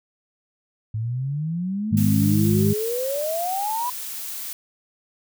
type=exponential sweep; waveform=sine; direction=up; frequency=106.4 to 998 Hz; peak=-23 dBFS; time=0.94-3.9 s; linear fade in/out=5 ms
type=harmonic tone; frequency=51.5 Hz; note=G#1; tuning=14 cents flat; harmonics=2 / 3 / 4; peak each=-21 / -23 / -19 dBFS; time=1.91-2.74 s; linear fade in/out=20 ms
type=noise; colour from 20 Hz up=blue; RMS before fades=-32 dBFS; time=1.97-4.53 s; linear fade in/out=2 ms
effects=none